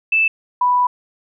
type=tone pair in turn; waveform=sine; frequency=2637 / 987.8 Hz; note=E7 / B5; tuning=0 / 0 cents; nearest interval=octave + perfect fourth; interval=1700 cents; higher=first; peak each=-12 dBFS; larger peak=neither; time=0.12-0.28 / 0.61-0.87 s; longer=second; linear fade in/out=5 ms; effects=none